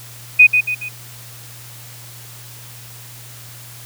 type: tone with echo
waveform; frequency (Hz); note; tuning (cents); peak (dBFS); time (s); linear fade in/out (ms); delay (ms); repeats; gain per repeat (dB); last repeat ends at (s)
sine; 2489; D#7; 0; -3; 0.39-0.47; 10; 140; 3; -7; 0.89
effects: added 119 Hz sine -39 dBFS peak until 3.85 s + white hiss -39 dBFS RMS until 3.85 s